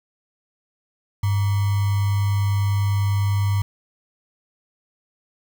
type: tone with sample-and-hold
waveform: sine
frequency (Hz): 100.1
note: G2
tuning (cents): +37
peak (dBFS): -17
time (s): 1.23-3.62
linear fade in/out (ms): 5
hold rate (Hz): 1050
effects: none